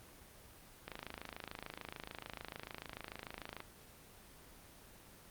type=click train; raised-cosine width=0.3 ms; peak=-27 dBFS; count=74; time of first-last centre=0.88-3.604 s; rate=26.8 Hz; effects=pink hiss -58 dBFS RMS until 5.3 s + Opus 24 kbps